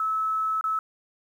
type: tone with dropouts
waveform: sine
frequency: 1300 Hz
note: E6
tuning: 24 cents flat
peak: -23 dBFS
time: 0-0.79 s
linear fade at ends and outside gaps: 2 ms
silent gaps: 0.611-0.64 s
effects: 9-bit